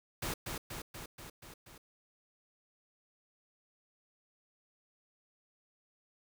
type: noise with echo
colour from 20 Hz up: pink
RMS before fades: -37 dBFS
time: 0.22-0.34 s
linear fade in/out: 5 ms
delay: 240 ms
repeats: 6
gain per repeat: -3 dB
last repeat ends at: 1.78 s
effects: none